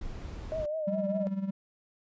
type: noise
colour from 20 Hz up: brown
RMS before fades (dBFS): -39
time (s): 0.01-0.66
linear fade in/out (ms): 5
type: tone with vibrato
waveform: sine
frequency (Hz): 616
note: D#5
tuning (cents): -17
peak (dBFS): -30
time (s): 0.52-1.27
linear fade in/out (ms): 0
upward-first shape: triangle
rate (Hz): 5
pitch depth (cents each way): 83
type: tone with tremolo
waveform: triangle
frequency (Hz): 194.2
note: G3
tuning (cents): -16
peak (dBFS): -25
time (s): 0.87-1.51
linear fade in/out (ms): 10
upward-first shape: sine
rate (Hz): 18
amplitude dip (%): 70
effects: resampled to 16000 Hz